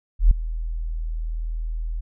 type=tone with ADSR envelope; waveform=sine; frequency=40.4 Hz; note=E1; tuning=34 cents flat; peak=-7 dBFS; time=0.19-2.01 s; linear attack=120 ms; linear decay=4 ms; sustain=-17 dB; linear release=14 ms; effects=none